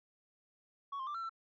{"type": "tone with pitch steps", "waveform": "sine", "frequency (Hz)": [1117, 1056, 1180, 1350, 1339], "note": ["C#6", "C6", "D6", "E6", "E6"], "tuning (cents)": [13, 16, 8, 41, 27], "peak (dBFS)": -35, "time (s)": [0.92, 1.295], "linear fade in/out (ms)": 10, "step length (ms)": 75, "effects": ["tanh soft clip ceiling -37 dBFS"]}